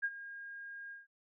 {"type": "tone with ADSR envelope", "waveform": "sine", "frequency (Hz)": 1620, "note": "G#6", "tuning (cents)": -43, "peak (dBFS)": -29, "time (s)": [0.02, 1.07], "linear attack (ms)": 25, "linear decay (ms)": 48, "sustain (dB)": -15, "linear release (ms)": 160, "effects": []}